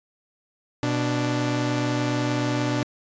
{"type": "tone pair together", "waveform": "sawtooth", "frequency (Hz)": [123.47, 293.7], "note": ["B2", "D4"], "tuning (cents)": [0, 0], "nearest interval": "octave + minor third", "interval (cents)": 1500, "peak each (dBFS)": -21, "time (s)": [0.83, 2.83], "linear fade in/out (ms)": 0, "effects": ["resampled to 16000 Hz"]}